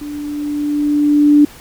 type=tone with level ramp; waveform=sine; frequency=293.7 Hz; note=D4; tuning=in tune; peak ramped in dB=-24 to -4 dBFS; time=0.01-1.45 s; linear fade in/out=5 ms; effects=pink hiss -39 dBFS RMS until 1.6 s